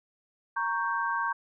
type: chord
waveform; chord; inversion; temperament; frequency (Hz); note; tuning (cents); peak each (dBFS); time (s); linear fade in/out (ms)
sine; G diminished; first; equal; 932.3 / 1108.7 / 1568; Bb5 / Db6 / G6; 0 / 0 / 0; -31; 0.56-1.33; 10
effects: none